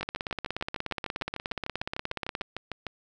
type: two click trains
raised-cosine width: 0.3 ms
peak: -15 / -17 dBFS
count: 41 / 20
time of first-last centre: 0.03-2.411 / 0.01-2.867 s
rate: 16.8 / 6.65 Hz
effects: none